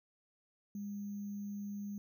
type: tone with sample-and-hold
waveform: sine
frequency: 203 Hz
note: G#3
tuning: 39 cents flat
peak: -39 dBFS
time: 0.75-1.98 s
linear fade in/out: 2 ms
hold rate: 6300 Hz
effects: none